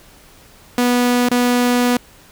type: tone with dropouts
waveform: sawtooth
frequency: 245 Hz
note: B3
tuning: 14 cents flat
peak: -9 dBFS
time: 0.78-1.97 s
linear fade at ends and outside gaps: 2 ms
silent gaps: 1.288-1.313 s
effects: pink hiss -46 dBFS RMS until 2.31 s